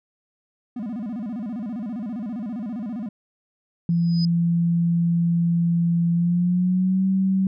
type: tone with vibrato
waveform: triangle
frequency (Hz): 223.5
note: A3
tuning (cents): +27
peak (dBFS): -25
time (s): 0.76-3.09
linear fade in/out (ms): 5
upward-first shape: square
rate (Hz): 15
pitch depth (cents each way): 170
type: tone with pitch glide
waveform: sine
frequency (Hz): 170 to 190.82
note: F3 to G3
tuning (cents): -46 to -46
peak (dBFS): -17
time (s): 3.89-7.47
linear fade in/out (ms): 2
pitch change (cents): +200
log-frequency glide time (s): 6.13-7.06
type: tone with exponential growth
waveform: sine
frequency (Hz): 5000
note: D#8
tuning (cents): +8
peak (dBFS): -26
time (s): 3.9-4.25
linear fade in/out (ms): 1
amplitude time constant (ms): 75
effects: none